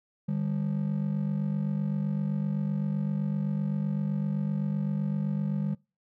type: ring-modulated tone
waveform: triangle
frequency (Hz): 174.6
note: F3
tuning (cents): 0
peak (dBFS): -21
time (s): 0.28-5.75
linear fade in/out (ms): 10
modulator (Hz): 23.9
effects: noise-tail reverb RT60 0.3 s tail -26 dB re dry + tanh soft clip ceiling -17 dBFS